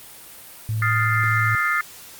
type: tone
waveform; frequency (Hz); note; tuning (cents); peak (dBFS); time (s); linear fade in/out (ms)
sine; 109.8; A2; -3; -21; 0.69-1.55; 0
type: chord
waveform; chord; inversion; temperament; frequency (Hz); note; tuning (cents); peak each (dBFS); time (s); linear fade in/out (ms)
sine; F dominant seventh; third; equal; 1244.5 / 1396.9 / 1760 / 2093; Eb6 / F6 / A6 / C7; 0 / 0 / 0 / 0; -24; 0.82-1.81; 2
effects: white hiss -42 dBFS RMS until 2.19 s + Opus 32 kbps